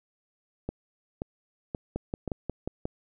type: two click trains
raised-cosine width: 2 ms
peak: -18 / -17 dBFS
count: 4 / 6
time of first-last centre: 0.69-2.277 / 1.96-2.854 s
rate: 1.89 / 5.59 Hz
effects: none